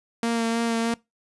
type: tone with vibrato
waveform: sawtooth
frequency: 230.4 Hz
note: A#3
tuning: 20 cents flat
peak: -18 dBFS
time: 0.23-0.94 s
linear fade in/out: 2 ms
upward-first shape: sine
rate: 3.2 Hz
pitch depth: 17 cents each way
effects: noise-tail reverb RT60 0.2 s tail -22 dB re dry + resampled to 24000 Hz